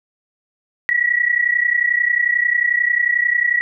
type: tone pair together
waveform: sine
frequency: 1914 / 1945.2 Hz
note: A#6 / B6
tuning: +45 / -27 cents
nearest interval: unison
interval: 28 cents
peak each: -17 dBFS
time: 0.89-3.61 s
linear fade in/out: 0 ms
effects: none